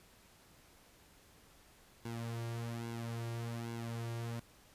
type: tone with flanger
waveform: sawtooth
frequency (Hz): 116.4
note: A#2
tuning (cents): -2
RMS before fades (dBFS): -41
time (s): 2.05-4.4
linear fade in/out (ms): 5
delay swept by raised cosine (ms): 1.6 to 4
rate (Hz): 1.2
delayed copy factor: -0.7
effects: pink hiss -63 dBFS RMS until 4.74 s + resampled to 32000 Hz